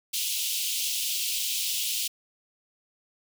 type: high-pass noise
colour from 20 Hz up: pink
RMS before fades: -29 dBFS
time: 0.13-2.08 s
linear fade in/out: 10 ms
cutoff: 2700 Hz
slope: 48 dB/octave
effects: none